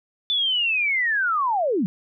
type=linear sweep; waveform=sine; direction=down; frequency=3519 to 162.7 Hz; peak=-19 dBFS; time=0.3-1.86 s; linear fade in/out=0 ms; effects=none